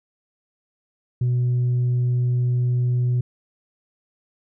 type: tone with tanh clipping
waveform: sine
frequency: 123.47 Hz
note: B2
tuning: in tune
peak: -18 dBFS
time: 1.21-3.21 s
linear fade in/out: 5 ms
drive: 1 dB
effects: none